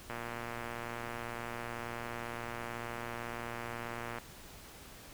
click train, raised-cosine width 0.5 ms, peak -25 dBFS, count 483, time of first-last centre 0.1-4.185 s, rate 118 Hz, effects pink hiss -52 dBFS RMS until 5.13 s

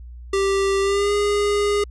square tone with pitch glide, 392 to 410.3 Hz, G4 to G#4, 0 to -21 cents, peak -18 dBFS, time 0.33-1.84 s, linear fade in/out 5 ms, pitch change +79 cents, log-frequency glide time 0.81-1.13 s, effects added 60 Hz sine -35 dBFS peak until 1.9 s + resampled to 22050 Hz

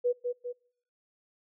sine tone with echo, 489.2 Hz, B4, 16 cents flat, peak -23 dBFS, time 0.04-0.13 s, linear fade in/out 20 ms, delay 200 ms, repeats 2, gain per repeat -5 dB, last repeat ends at 0.53 s, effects noise-tail reverb RT60 0.6 s tail -26 dB re dry

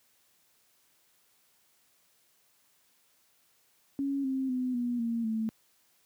sine tone with pitch steps, 277.2 / 265 / 253.3 / 242.2 / 231.5 / 221.3 Hz, C#4 / C4 / B3 / B3 / A#3 / A3, 0 / +22 / +44 / -34 / -12 / +10 cents, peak -28 dBFS, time 3.99-5.49 s, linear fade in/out 0 ms, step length 250 ms, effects white hiss -68 dBFS RMS until 6.05 s + high-pass 80 Hz 12 dB/octave

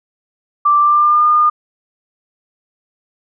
sine tone with pitch glide, 1174.7 to 1214.7 Hz, D6 to D#6, 0 to -42 cents, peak -8 dBFS, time 0.65-1.5 s, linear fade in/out 10 ms, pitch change +58 cents, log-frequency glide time 0.79-1.27 s, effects none

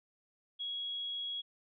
sine tone, 3322 Hz, G#7, in tune, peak -36 dBFS, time 0.59-1.42 s, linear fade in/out 20 ms, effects none

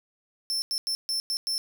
40% pulse tone bursts at uneven times, 5350 Hz, E8, 25 cents sharp, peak -25 dBFS, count 6, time 0.5-0.62 / 0.71-0.78 / 0.87-0.95 / 1.09-1.2 / 1.3-1.37 / 1.47-1.58 s, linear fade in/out 0 ms, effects none

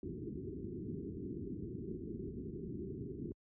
white low-pass noise, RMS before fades -43 dBFS, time 0.03-3.32 s, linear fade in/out 2 ms, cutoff 410 Hz, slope 96 dB/octave, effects high-pass 60 Hz 12 dB/octave

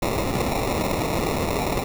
violet noise with sample-and-hold, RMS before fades -24 dBFS, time 0.02-1.84 s, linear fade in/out 2 ms, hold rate 1575 Hz, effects none

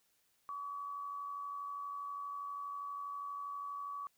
sine tone with amplitude modulation, 1137 Hz, C#6, 44 cents sharp, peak -38 dBFS, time 0.49-4.07 s, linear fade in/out 0 ms, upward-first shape sine, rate 92.4 Hz, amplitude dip 40%, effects white hiss -75 dBFS RMS until 4.17 s

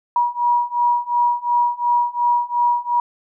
sine beating tone pair, 960 / 962.8 Hz, B5 / B5, -49 / -44 cents, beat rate 2.8 Hz, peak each -19 / -18 dBFS, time 0.16-3 s, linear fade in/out 2 ms, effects none

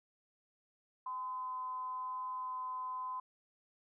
sine tone with amplitude modulation, 1020 Hz, C6, 44 cents flat, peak -36 dBFS, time 1.06-3.2 s, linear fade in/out 5 ms, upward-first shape sine, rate 239 Hz, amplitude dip 35%, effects none

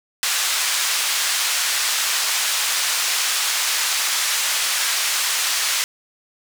white band-pass noise, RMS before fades -21 dBFS, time 0.23-5.84 s, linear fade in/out 0 ms, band 1100 to 7700 Hz, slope 12 dB/octave, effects none

